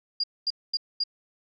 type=tone bursts; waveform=sine; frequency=4822 Hz; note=D8; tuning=45 cents sharp; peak=-23 dBFS; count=4; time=0.2-1.038 s; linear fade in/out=5 ms; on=37 ms; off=230 ms; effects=none